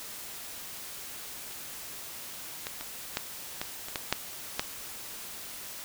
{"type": "clicks", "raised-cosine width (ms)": 0.2, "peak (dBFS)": [-27, -17, -20, -11, -14, -22, -13, -7, -9], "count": 9, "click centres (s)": [1.51, 2.669, 2.81, 3.171, 3.615, 3.885, 3.958, 4.126, 4.595], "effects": ["white hiss -42 dBFS RMS until 5.84 s"]}